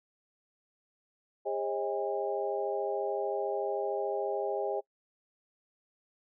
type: harmonic tone with a mistuned harmonic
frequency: 135.2 Hz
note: C#3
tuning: 43 cents flat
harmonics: 3 / 4 / 5 / 6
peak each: -34 / -35 / -36 / -37 dBFS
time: 1.45-4.81 s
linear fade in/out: 20 ms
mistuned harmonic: 5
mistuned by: -110 cents
effects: noise-tail reverb RT60 0.1 s tail -25 dB re dry